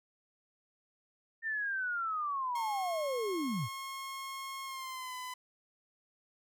sine linear sweep, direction down, 1819 to 92.5 Hz, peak -32 dBFS, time 1.42-3.69 s, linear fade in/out 50 ms
sawtooth tone with pitch glide, 1080 to 1007.7 Hz, C#6 to B5, -45 to +35 cents, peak -36 dBFS, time 2.55-5.34 s, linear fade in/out 5 ms, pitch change -120 cents, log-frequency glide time 4.65-5.15 s
effects none

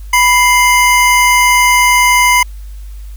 square tone pair together, 987.8 / 2093 Hz, B5 / C7, 0 / 0 cents, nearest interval octave + minor second, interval 1300 cents, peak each -10 dBFS, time 0.13-2.43 s, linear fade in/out 5 ms, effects added 50 Hz sine -25 dBFS peak until 3.16 s + white hiss -47 dBFS RMS until 3.16 s

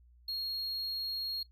triangle tone, 4281 Hz, C8, 39 cents sharp, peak -33 dBFS, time 0.28-1.43 s, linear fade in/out 5 ms, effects noise-tail reverb RT60 0.1 s tail -17 dB re dry + added 60 Hz sine -58 dBFS peak until 1.51 s

